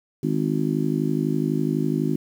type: harmonic tone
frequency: 52 Hz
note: G#1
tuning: 3 cents sharp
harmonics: 3 / 4 / 5 / 6 / 7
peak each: -25 / -29 / -25 / -27 / -29 dBFS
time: 0.23-2.16 s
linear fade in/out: 5 ms
effects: 8-bit